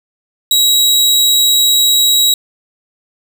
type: tone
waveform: sawtooth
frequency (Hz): 3855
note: B7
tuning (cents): -43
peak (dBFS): -5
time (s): 0.51-2.34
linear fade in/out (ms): 2
effects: none